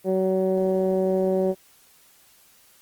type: tone with low-pass filter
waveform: 15% pulse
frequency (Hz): 188.3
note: F#3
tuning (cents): +31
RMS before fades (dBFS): -22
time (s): 0.04-1.55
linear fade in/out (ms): 50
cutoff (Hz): 500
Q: 2.4
effects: white hiss -56 dBFS RMS until 2.81 s + Opus 32 kbps